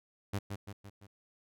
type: tone with echo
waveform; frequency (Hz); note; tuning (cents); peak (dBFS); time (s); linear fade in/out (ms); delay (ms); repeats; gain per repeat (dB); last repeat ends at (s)
sawtooth; 100.3; G2; +40; -28; 0.33-0.39; 10; 170; 4; -5; 1.07
effects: none